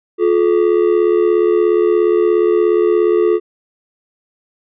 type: ring-modulated tone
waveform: triangle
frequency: 392 Hz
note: G4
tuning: in tune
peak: -5 dBFS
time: 0.18-3.4 s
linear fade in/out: 50 ms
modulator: 38.5 Hz
effects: resampled to 8000 Hz